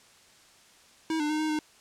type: tone with pitch steps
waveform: square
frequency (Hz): 320.4 / 299 / 307 / 311 / 306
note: E4 / D4 / D#4 / D#4 / D#4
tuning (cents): -49 / +31 / -23 / -1 / -29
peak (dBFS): -27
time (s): 1.1-1.59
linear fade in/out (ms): 2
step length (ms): 98
effects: white hiss -57 dBFS RMS until 1.8 s + low-pass 8000 Hz 12 dB/octave